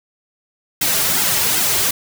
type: noise with flanger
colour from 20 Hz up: white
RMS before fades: -17 dBFS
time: 0.81-1.91 s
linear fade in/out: 5 ms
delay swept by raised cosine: 1.7 to 4 ms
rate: 2.6 Hz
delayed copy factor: -0.8
effects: none